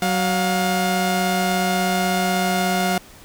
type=tone pair together; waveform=sawtooth; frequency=186.86 / 711 Hz; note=F#3 / F5; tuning=+17 / +31 cents; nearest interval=octave + major seventh; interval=2314 cents; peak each=-17 dBFS; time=0.02-2.98 s; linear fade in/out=2 ms; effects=pink hiss -45 dBFS RMS until 3.24 s